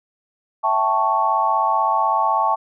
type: chord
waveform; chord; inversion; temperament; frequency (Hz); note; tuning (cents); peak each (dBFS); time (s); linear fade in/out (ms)
sine; A dominant seventh; second; equal; 659.3 / 784 / 880 / 1108.7; E5 / G5 / A5 / C#6; 0 / 0 / 0 / 0; -25 / -23 / -19 / -20; 0.63-2.56; 20
effects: none